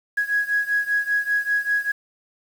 sine beating tone pair, 1661.2 / 1666.3 Hz, G#6 / G#6, 0 / +5 cents, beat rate 5.1 Hz, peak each -21 / -23 dBFS, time 0.17-1.92 s, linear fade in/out 10 ms, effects tanh soft clip ceiling -12 dBFS + 7-bit

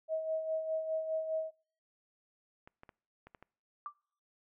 sine tone with tremolo, 637 Hz, D#5, 41 cents sharp, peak -30 dBFS, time 0.08-1.51 s, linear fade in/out 50 ms, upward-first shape sine, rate 4.9 Hz, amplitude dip 55%
clicks, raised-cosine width 0.5 ms, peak -37 dBFS, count 6, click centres 2.675 / 2.834 / 2.892 / 3.27 / 3.348 / 3.426 s
sine tone with exponential decay, 1174.7 Hz, D6, in tune, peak -34 dBFS, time 3.86-3.95 s, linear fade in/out 1 ms, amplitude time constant 19 ms
effects noise-tail reverb RT60 0.6 s tail -26 dB re dry

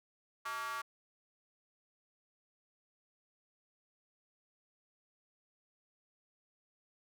square tone with high-pass filter, 126.9 Hz, B2, 47 cents sharp, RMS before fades -40 dBFS, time 0.45-0.82 s, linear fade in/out 10 ms, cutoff 1200 Hz, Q 4.9, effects none

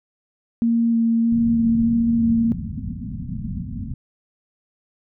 sine tone with vibrato, 230.5 Hz, A#3, 19 cents flat, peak -15 dBFS, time 0.62-2.52 s, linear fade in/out 0 ms, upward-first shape square, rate 1.6 Hz, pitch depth 9 cents each way
white low-pass noise, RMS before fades -29 dBFS, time 1.32-3.94 s, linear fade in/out 2 ms, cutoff 250 Hz, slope 96 dB/octave
effects none

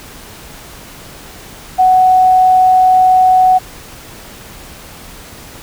sine tone, 743 Hz, F#5, 7 cents sharp, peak -5 dBFS, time 1.78-3.59 s, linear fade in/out 20 ms, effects pink hiss -34 dBFS RMS until 5.62 s

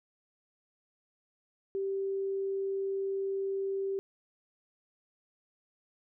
sine tone, 390 Hz, G4, 9 cents flat, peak -30 dBFS, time 1.75-3.99 s, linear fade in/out 0 ms, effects none

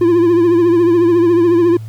triangle tone with vibrato, 343 Hz, F4, 31 cents flat, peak -6 dBFS, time 0.01-1.77 s, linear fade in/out 5 ms, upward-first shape triangle, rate 14 Hz, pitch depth 79 cents each way, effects added 110 Hz sine -25 dBFS peak until 1.88 s + pink hiss -48 dBFS RMS until 1.88 s

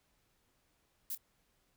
violet noise with echo, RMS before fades -39 dBFS, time 1.1-1.15 s, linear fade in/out 2 ms, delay 27 ms, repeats 1, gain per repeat -15 dB, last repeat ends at 1.177 s, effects pink hiss -75 dBFS RMS until 1.76 s

